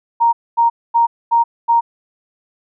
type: tone bursts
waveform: sine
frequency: 932.3 Hz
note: A#5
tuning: in tune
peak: -9 dBFS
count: 5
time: 0.2-1.81 s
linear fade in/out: 20 ms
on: 130 ms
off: 240 ms
effects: none